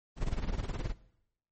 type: noise with tremolo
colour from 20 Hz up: brown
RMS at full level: -30 dBFS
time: 0.16-0.94 s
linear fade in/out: 50 ms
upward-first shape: sine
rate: 19 Hz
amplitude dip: 80%
effects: noise-tail reverb RT60 0.8 s tail -19 dB re dry + MP3 32 kbps